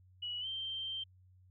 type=tone with pitch glide; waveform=sine; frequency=2929 to 3139 Hz; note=F#7 to G7; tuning=-18 to +2 cents; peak=-37 dBFS; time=0.22-1.04 s; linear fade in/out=10 ms; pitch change=+120 cents; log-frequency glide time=0.4-0.47 s; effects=added 92 Hz sine -60 dBFS peak until 1.5 s